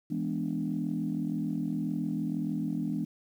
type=chord; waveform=sine; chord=E dominant seventh; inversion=none; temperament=equal with one note detuned; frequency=165.86 / 207.7 / 246.9 / 293.7 Hz; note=E3 / G#3 / B3 / D4; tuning=+11 / 0 / 0 / 0 cents; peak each=-34 dBFS; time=0.1-3.05 s; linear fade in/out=10 ms; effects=tanh soft clip ceiling -20 dBFS + 10-bit